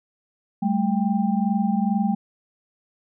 sine tone cluster, 195.1 / 217.4 / 791 Hz, G3 / A3 / G5, -8 / -21 / +15 cents, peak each -22 / -22 / -28 dBFS, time 0.62-2.15 s, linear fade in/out 10 ms, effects none

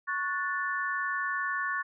sine chord, F# minor, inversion second, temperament equal with one note detuned, 1108.7 / 1468.9 / 1760 Hz, C#6 / F#6 / A6, 0 / -13 / 0 cents, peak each -33 / -34 / -32 dBFS, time 0.07-1.83 s, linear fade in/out 20 ms, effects none

